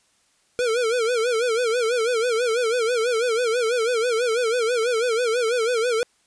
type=tone with vibrato; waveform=square; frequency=470 Hz; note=A#4; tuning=14 cents sharp; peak=-20 dBFS; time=0.59-6.03 s; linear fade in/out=0 ms; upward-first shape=sine; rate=6.1 Hz; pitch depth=120 cents each way; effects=white hiss -63 dBFS RMS until 6.26 s + resampled to 22050 Hz